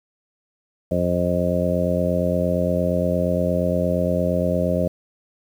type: harmonic tone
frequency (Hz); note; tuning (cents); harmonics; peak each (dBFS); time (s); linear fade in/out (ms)
88.6; F2; +25; 1 / 2 / 3 / 4 / 5 / 6 / 7; -27 / -23 / -28 / -31 / -31 / -24 / -24; 0.91-4.88; 5
effects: 8-bit